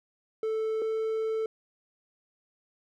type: tone pair in turn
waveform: triangle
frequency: 440 / 442 Hz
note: A4 / A4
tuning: 0 / +8 cents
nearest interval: unison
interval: 8 cents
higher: second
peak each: -25 dBFS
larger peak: neither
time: 0.43-0.82 / 0.82-1.46 s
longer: second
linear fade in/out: 2 ms
effects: none